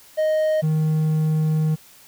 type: tone pair in turn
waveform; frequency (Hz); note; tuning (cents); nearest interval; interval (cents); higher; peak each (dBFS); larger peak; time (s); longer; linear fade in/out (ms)
triangle; 622.3 / 156.07; D#5 / D#3; 0 / +6; 2 octaves; 2394; first; -15; neither; 0.17-0.62 / 0.62-1.76; second; 20
effects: white hiss -49 dBFS RMS until 2.07 s